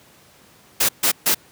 white noise bursts, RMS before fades -17 dBFS, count 3, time 0.8-1.347 s, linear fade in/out 10 ms, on 89 ms, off 140 ms, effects pink hiss -51 dBFS RMS until 1.51 s + high-pass 100 Hz 12 dB/octave

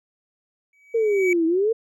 triangle tone with exponential growth, 2276 Hz, C#7, 45 cents sharp, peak -18 dBFS, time 0.73-1.33 s, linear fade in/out 2 ms, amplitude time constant 130 ms
sine exponential two-way sweep, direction down then up, 466.2 to 320 to 466.2 Hz, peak -17 dBFS, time 0.94-1.73 s, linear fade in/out 10 ms, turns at 1.46 s
effects none

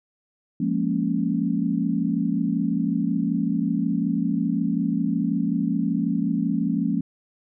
sine chord, Bb minor seventh, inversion second, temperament equal, 174.61 / 207.7 / 233.1 / 277.2 Hz, F3 / Ab3 / Bb3 / Db4, 0 / 0 / 0 / 0 cents, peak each -26 dBFS, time 0.6-7.01 s, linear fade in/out 5 ms, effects none

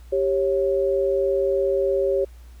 sine tone pair together, 392 / 548.8 Hz, G4 / C#5, 0 / -17 cents, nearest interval tritone, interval 583 cents, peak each -21 dBFS, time 0.12-2.25 s, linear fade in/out 10 ms, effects added 60 Hz sine -41 dBFS peak until 2.6 s + pink hiss -57 dBFS RMS until 2.6 s

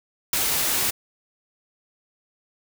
white noise with ADSR envelope, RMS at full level -17 dBFS, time 0.33-0.91 s, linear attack 4 ms, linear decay 4 ms, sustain -6 dB, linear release 12 ms, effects none

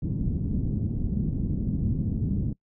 white low-pass noise, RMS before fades -27 dBFS, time 0.02-2.53 s, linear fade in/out 5 ms, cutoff 220 Hz, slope 24 dB/octave, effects noise-tail reverb RT60 0.1 s tail -23 dB re dry

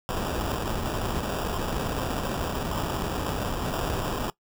pink noise with sample-and-hold, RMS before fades -29 dBFS, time 0.09-4.3 s, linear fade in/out 0 ms, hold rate 2100 Hz, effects noise-tail reverb RT60 0.1 s tail -20 dB re dry

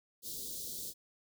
white band-stop noise, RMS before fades -42 dBFS, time 0.22-0.94 s, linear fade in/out 50 ms, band 520 to 3600 Hz, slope 48 dB/octave, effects none

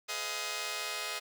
5% pulse chord, F half-diminished seventh, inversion first, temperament just, 419.1 / 502.9 / 628.6 / 698.5 Hz, Ab4 / Cb5 / Eb5 / F5, +16 / +31 / +18 / 0 cents, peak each -31 / -31 / -29 / -31 dBFS, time 0.08-1.2 s, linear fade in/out 20 ms, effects none

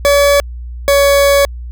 40% pulse tone pair in turn, 569 / 562.5 Hz, C#5 / C#5, +45 / +25 cents, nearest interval unison, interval 20 cents, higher first, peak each -6 dBFS, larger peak neither, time 0.05-0.4 / 0.88-1.45 s, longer second, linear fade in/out 0 ms, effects added 60 Hz sine -23 dBFS peak until 1.71 s

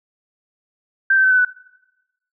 sine tone with pitch steps, 1568 / 1548.2 / 1528.7 / 1509.3 / 1490.3 Hz, G6 / G6 / G6 / F#6 / F#6, 0 / -22 / -44 / +34 / +12 cents, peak -11 dBFS, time 1.1-1.45 s, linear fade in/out 5 ms, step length 70 ms, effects noise-tail reverb RT60 0.9 s tail -20 dB re dry

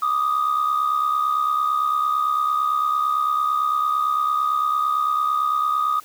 sine tone pair together, 1174.7 / 1243.6 Hz, D6 / D#6, 0 / -1 cents, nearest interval minor second, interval 99 cents, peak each -22 / -18 dBFS, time 0.02-6 s, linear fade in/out 5 ms, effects tanh soft clip ceiling -14 dBFS + white hiss -47 dBFS RMS until 6.04 s

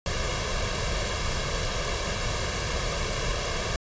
pink noise with comb filter, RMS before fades -28 dBFS, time 0.06-3.76 s, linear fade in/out 2 ms, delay 1.8 ms, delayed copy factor +0.7, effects resampled to 16000 Hz

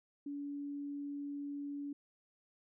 sine tone, 285.6 Hz, D4, 48 cents flat, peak -39 dBFS, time 0.26-1.93 s, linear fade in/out 5 ms, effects none

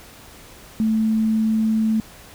sine tone, 220 Hz, A3, in tune, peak -16 dBFS, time 0.8-2 s, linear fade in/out 0 ms, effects pink hiss -44 dBFS RMS until 2.34 s

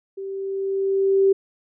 sine tone with level ramp, 389.3 Hz, G4, 12 cents flat, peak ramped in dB -29 to -12 dBFS, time 0.17-1.33 s, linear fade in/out 10 ms, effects none

